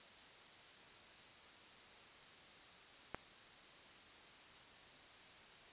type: click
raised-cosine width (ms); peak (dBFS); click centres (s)
0.5; -26; 3.146
effects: white hiss -59 dBFS RMS until 5.72 s + resampled to 8000 Hz